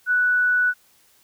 sine tone, 1480 Hz, F#6, in tune, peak -16 dBFS, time 0.06-0.74 s, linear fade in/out 50 ms, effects white hiss -58 dBFS RMS until 1.23 s

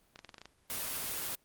clicks, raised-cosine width 0.2 ms, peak -30 dBFS, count 8, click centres 0.159 / 0.191 / 0.247 / 0.292 / 0.343 / 0.382 / 0.416 / 0.456 s
white noise, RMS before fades -37 dBFS, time 0.7-1.35 s, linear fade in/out 0 ms
effects pink hiss -69 dBFS RMS until 1.44 s + Opus 24 kbps

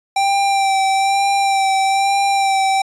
square tone with vibrato, 784 Hz, G5, in tune, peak -14 dBFS, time 0.16-2.82 s, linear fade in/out 5 ms, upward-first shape sine, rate 1.1 Hz, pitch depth 23 cents each way, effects resampled to 22050 Hz

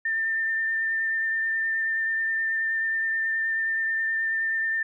sine tone with vibrato, 1796 Hz, A6, 35 cents sharp, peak -23 dBFS, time 0.05-4.83 s, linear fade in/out 5 ms, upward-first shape sine, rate 9.4 Hz, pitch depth 12 cents each way, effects none

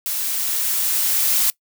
blue noise with level ramp, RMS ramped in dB -24 to -17 dBFS, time 0.06-1.5 s, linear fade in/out 0 ms, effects noise-tail reverb RT60 0.1 s tail -22 dB re dry

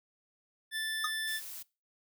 25% pulse tone, 1760 Hz, A6, in tune, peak -29 dBFS, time 0.71-1.41 s, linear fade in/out 50 ms
square tone with exponential decay, 1244.5 Hz, D#6, in tune, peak -28 dBFS, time 1.04-1.11 s, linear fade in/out 5 ms, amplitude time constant 15 ms
blue noise, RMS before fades -44 dBFS, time 1.27-1.63 s, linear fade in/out 10 ms
effects noise-tail reverb RT60 0.3 s tail -23 dB re dry

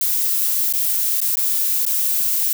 violet noise with dropouts, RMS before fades -19 dBFS, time 0.01-2.53 s, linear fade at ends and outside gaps 2 ms, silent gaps 0.727-0.736 / 1.204-1.215 / 1.356-1.37 / 1.853-1.864 s, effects none

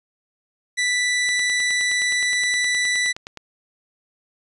sawtooth tone, 1975.5 Hz, B6, in tune, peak -15 dBFS, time 0.77-3.13 s, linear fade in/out 20 ms
click train, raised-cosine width 0.2 ms, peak -17 dBFS, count 21, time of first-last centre 1.29-3.373 s, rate 9.6 Hz
effects resampled to 24000 Hz

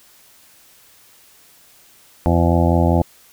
harmonic tone, 85 Hz, F2, 46 cents flat, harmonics 1 / 2 / 3 / 4 / 6 / 7 / 8 / 9 / 10, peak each -16 / -19 / -21 / -22 / -24 / -24 / -25 / -26 / -26 dBFS, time 2.26-3.02 s, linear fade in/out 0 ms, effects white hiss -50 dBFS RMS until 3.32 s

